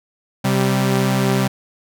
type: tone pair together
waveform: sawtooth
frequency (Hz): 130.81 / 194.77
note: C3 / G3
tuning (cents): 0 / -11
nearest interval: perfect fifth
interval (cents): 689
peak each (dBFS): -14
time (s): 0.44-1.48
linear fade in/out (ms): 10
effects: none